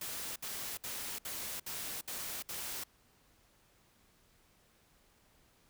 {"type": "noise bursts", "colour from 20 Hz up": "white", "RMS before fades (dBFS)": -41, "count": 7, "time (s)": [0.01, 2.838], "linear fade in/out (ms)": 5, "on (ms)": 350, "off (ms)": 63, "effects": ["pink hiss -68 dBFS RMS until 5.69 s"]}